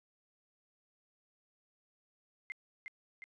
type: tone with echo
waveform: sine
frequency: 2093 Hz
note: C7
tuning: in tune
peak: -38 dBFS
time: 2.5-2.52 s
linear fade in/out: 0 ms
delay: 360 ms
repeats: 2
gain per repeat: -4 dB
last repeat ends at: 3.24 s
effects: resampled to 22050 Hz